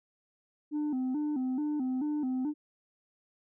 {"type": "tone with vibrato", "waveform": "sine", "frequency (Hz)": 277.2, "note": "C#4", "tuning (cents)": 0, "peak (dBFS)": -26, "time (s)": [0.71, 2.54], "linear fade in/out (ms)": 50, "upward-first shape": "square", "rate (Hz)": 2.3, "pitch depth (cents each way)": 130, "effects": ["tanh soft clip ceiling -28 dBFS"]}